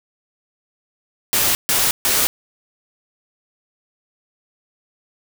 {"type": "noise bursts", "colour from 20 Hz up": "white", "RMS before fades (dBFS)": -17, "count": 3, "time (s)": [1.33, 2.27], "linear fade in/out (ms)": 0, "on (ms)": 220, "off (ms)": 140, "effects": []}